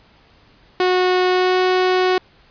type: tone with pitch glide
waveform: sawtooth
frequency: 365.8 to 368.6 Hz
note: F#4 to F#4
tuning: -20 to -7 cents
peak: -10 dBFS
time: 0.8-2.18 s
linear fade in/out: 2 ms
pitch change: +13 cents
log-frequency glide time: 1.29-1.59 s
effects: pink hiss -52 dBFS RMS until 2.5 s + resampled to 11025 Hz